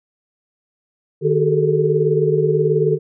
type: tone cluster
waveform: sine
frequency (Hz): 152.8 / 379 / 426.7 / 445.3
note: D#3 / F#4 / G#4 / A4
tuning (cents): -31 / +42 / +47 / +21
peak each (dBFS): -19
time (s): 1.21-2.99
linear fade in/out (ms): 50
effects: none